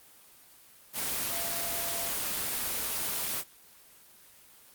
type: tone in noise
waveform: sine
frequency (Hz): 682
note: F5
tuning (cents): -41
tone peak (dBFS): -40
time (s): 1.29-2.11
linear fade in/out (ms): 50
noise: white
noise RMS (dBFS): -32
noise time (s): 0.93-3.44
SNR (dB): -11
effects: white hiss -56 dBFS RMS until 4.74 s + Opus 24 kbps